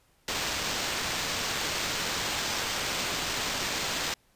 white noise with sample-and-hold, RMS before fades -31 dBFS, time 0.28-4.14 s, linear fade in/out 2 ms, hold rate 11025 Hz, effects pink hiss -66 dBFS RMS until 4.35 s + resampled to 32000 Hz

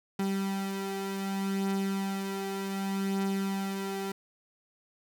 35% pulse beating tone pair, 194.9 / 195.56 Hz, G3 / G3, -10 / -4 cents, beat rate 0.66 Hz, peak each -29 / -35 dBFS, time 0.19-4.12 s, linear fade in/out 5 ms, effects none

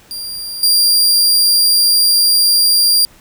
sawtooth tone with level steps, 4771 Hz, D8, 26 cents sharp, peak -20 / -6 dBFS, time 0.11-3.05 s, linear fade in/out 0 ms, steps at 0.63 s, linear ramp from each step 2 ms, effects pink hiss -46 dBFS RMS until 3.2 s

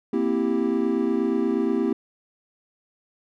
triangle chord, C dominant seventh, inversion third, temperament equal, 233.1 / 261.6 / 329.6 / 392 Hz, Bb3 / C4 / E4 / G4, 0 / 0 / 0 / 0 cents, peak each -24 dBFS, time 0.13-1.93 s, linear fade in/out 5 ms, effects none

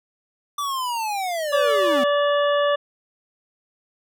square linear sweep, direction down, 1174.7 to 237.3 Hz, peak -24 dBFS, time 0.58-2.04 s, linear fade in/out 5 ms
harmonic tone, 578 Hz, D5, 28 cents flat, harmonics 1 / 2 / 3 / 5 / 6, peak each -18 / -24 / -28 / -32 / -34 dBFS, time 1.52-2.76 s, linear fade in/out 10 ms
effects none

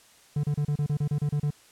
triangle tone bursts, 146.83 Hz, D3, in tune, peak -21 dBFS, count 11, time 0.36-1.506 s, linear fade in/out 5 ms, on 76 ms, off 31 ms, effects white hiss -56 dBFS RMS until 1.71 s + low-pass 10000 Hz 12 dB/octave

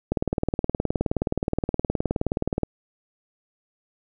click train, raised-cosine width 2 ms, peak -9 dBFS, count 49, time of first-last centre 0.12-2.633 s, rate 19.1 Hz, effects none

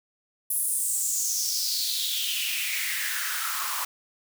white noise with high-pass filter sweep, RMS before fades -28 dBFS, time 0.5-3.85 s, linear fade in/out 5 ms, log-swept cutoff 11000 to 1000 Hz, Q 4.8, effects none

